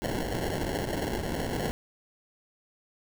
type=noise with sample-and-hold; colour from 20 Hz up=violet; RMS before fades=-31 dBFS; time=0.02-1.71 s; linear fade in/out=0 ms; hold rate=1225 Hz; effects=none